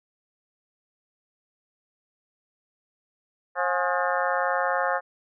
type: harmonic tone with a mistuned harmonic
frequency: 178.8 Hz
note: F3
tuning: 41 cents sharp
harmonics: 3 / 4 / 5 / 6 / 7 / 8 / 9 / 10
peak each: -28 / -29 / -30 / -31 / -31 / -32 / -33 / -33 dBFS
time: 3.55-5.01 s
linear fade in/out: 50 ms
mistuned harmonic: 5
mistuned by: -110 cents
effects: none